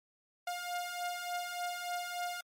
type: beating tone pair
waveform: sawtooth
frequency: 706 / 709.4 Hz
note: F5 / F5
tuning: +19 / +27 cents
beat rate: 3.4 Hz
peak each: -37 / -34 dBFS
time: 0.47-2.41 s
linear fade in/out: 5 ms
effects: MP3 64 kbps